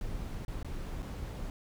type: noise with dropouts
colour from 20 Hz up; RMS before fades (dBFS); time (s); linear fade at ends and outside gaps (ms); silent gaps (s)
brown; -38; 0.01-1.5; 1; 0.45-0.481 / 0.629-0.646 / 1.023-1.027
effects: none